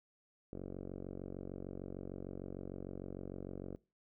5% pulse tone with low-pass filter, 46.62 Hz, F#1, 14 cents sharp, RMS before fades -45 dBFS, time 0.53-3.76 s, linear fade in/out 0 ms, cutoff 450 Hz, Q 1.1, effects noise-tail reverb RT60 0.3 s tail -22 dB re dry

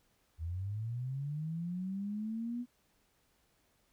sine linear sweep, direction up, 77.78 to 246.8 Hz, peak -35 dBFS, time 0.38-2.66 s, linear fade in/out 50 ms, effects pink hiss -73 dBFS RMS until 3.92 s

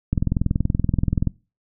click train, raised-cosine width 5 ms, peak -7 dBFS, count 25, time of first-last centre 0.13-1.273 s, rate 21 Hz, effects noise-tail reverb RT60 0.3 s tail -22 dB re dry

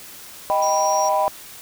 sine chord, Eb augmented, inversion none, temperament equal, 622.3 / 784 / 987.8 Hz, Eb5 / G5 / B5, 0 / 0 / 0 cents, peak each -20 dBFS, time 0.5-1.28 s, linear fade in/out 0 ms
sine tone, 5670 Hz, F8, 25 cents sharp, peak -25 dBFS, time 0.62-1.09 s, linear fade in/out 5 ms
effects tanh soft clip ceiling -9 dBFS + white hiss -40 dBFS RMS until 1.61 s

